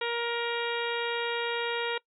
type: harmonic tone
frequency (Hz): 470.8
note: A#4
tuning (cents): +17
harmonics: 1 / 2 / 3 / 4 / 5 / 6 / 7 / 8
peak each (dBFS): -32 / -35 / -37 / -38 / -39 / -40 / -40 / -41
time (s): 0.01-1.98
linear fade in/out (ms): 5
effects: noise-tail reverb RT60 0.1 s tail -23 dB re dry